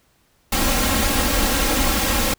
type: noise with comb filter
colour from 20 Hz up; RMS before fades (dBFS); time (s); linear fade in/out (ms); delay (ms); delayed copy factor
pink; -19; 0.52-2.34; 5; 3.7; +0.75
effects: pink hiss -61 dBFS RMS until 2.38 s